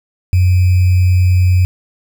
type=tone with sample-and-hold; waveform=sine; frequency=91 Hz; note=F#2; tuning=28 cents flat; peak=-7 dBFS; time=0.33-1.65 s; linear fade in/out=0 ms; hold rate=2450 Hz; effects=none